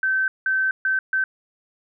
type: tone bursts at uneven times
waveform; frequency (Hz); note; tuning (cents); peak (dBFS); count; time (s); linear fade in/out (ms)
sine; 1543; G6; -28; -18; 4; 0.03-0.28 / 0.46-0.71 / 0.85-0.99 / 1.13-1.24; 2
effects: none